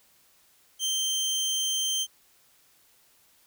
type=tone; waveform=25% pulse; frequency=3136 Hz; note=G7; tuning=in tune; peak=-22 dBFS; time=0.79-2.07 s; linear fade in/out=50 ms; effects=white hiss -62 dBFS RMS until 3.46 s